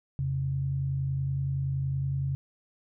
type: tone pair together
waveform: sine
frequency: 84.8 / 135.49 Hz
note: E2 / C#3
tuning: +50 / -39 cents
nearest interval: minor sixth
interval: 811 cents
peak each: -35 / -27 dBFS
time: 0.19-2.35 s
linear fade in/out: 0 ms
effects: none